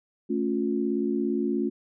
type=chord; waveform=sine; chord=A augmented; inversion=none; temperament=equal with one note detuned; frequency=220 / 277.2 / 355.3 Hz; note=A3 / C#4 / E#4; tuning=0 / 0 / +30 cents; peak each=-28 dBFS; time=0.29-1.7 s; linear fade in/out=20 ms; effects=none